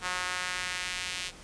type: tone with high-pass filter sweep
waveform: sawtooth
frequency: 181.4 Hz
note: F#3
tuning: 34 cents flat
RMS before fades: -34 dBFS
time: 0.01-1.32 s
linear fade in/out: 50 ms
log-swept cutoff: 1200 to 2800 Hz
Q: 1.3
effects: pink hiss -49 dBFS RMS until 1.43 s + resampled to 22050 Hz